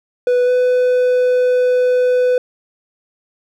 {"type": "tone with pitch glide", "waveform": "triangle", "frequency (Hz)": [493.9, 499.9], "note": ["B4", "B4"], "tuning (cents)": [0, 21], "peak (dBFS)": -9, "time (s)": [0.27, 2.38], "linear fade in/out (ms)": 2, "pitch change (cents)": 21, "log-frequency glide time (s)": [0.45, 0.5], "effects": []}